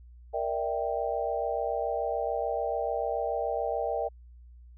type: chord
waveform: sine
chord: E half-diminished seventh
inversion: second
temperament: equal with one note detuned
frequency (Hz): 466.2 / 592.4 / 659.3 / 784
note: Bb4 / D5 / E5 / G5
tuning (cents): 0 / +15 / 0 / 0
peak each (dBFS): -33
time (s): 0.33-4.09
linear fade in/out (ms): 20
effects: added 60 Hz sine -48 dBFS peak until 4.77 s